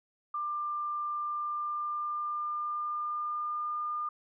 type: tone with pitch glide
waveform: sine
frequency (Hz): 1191 to 1208.3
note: D6 to D6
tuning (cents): +24 to +49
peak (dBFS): -31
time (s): 0.34-4.09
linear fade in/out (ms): 5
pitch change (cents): +25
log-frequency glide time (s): 1.06-3.81
effects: none